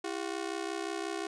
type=ring-modulated tone; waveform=sawtooth; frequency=365.2 Hz; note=F#4; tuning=23 cents flat; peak=-27 dBFS; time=0.04-1.27 s; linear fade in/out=5 ms; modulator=32.8 Hz; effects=resampled to 22050 Hz